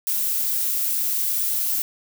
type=noise; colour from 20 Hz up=violet; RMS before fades=-23 dBFS; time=0.07-1.82 s; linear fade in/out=0 ms; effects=none